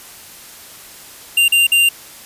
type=tone with dropouts; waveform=square; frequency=2785 Hz; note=F7; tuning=5 cents flat; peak=-10 dBFS; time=1.37-1.89 s; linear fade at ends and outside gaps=5 ms; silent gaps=1.482-1.521 / 1.669-1.718 s; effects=white hiss -38 dBFS RMS until 2.25 s + resampled to 32000 Hz